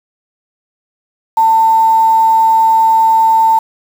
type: tone with quantisation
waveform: sine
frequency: 895 Hz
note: A5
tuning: 29 cents sharp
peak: -6 dBFS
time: 1.37-3.59 s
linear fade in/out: 5 ms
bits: 5
effects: none